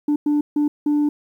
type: tone bursts at uneven times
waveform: sine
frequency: 294.8 Hz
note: D4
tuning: 7 cents sharp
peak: -13 dBFS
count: 4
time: 0.08-0.16 / 0.26-0.41 / 0.56-0.68 / 0.86-1.09 s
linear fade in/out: 5 ms
effects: tanh soft clip ceiling -14 dBFS + 9-bit